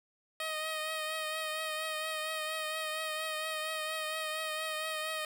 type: tone with vibrato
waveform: 10% pulse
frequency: 626 Hz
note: D#5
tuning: 10 cents sharp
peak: -26 dBFS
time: 0.4-5.25 s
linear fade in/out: 2 ms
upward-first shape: triangle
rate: 4.3 Hz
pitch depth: 31 cents each way
effects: none